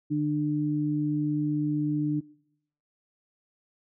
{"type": "tone pair together", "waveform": "sine", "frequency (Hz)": [149.35, 298.7], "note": ["D3", "D4"], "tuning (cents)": [29, 29], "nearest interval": "octave", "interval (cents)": 1200, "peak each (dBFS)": [-29, -25], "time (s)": [0.1, 2.21], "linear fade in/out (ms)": 20, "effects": ["noise-tail reverb RT60 0.8 s tail -25 dB re dry"]}